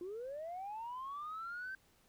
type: linear sweep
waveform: sine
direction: up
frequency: 340 to 1568 Hz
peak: -40 dBFS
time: 0.01-1.75 s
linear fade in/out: 2 ms
effects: tanh soft clip ceiling -38 dBFS + pink hiss -70 dBFS RMS until 2.08 s